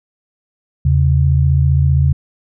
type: tone pair together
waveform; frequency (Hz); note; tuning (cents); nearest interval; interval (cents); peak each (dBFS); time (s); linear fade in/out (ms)
sine; 81.1 / 136.39; E2 / C#3; -28 / -28; major sixth; 900; -12; 0.85-2.13; 5
effects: none